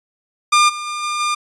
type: tone with level steps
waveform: sawtooth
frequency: 1203 Hz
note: D6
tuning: 41 cents sharp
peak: -6 / -21 / -19 / -16 / -13 dBFS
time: 0.52-1.35 s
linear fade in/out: 10 ms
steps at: 0.68 / 0.86 / 1.02 / 1.19 s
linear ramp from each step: 20 ms
effects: resampled to 22050 Hz